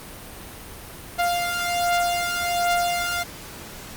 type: beating tone pair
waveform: sawtooth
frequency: 698.5 / 699.8 Hz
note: F5 / F5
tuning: 0 / +3 cents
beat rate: 1.3 Hz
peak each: -22 / -19 dBFS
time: 1.18-3.24 s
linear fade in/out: 20 ms
effects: pink hiss -39 dBFS RMS until 3.96 s + Opus 32 kbps